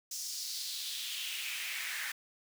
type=noise with high-pass filter sweep; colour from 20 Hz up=pink; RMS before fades=-39 dBFS; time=0.11-2.12 s; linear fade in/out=5 ms; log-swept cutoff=6000 to 1700 Hz; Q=3; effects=none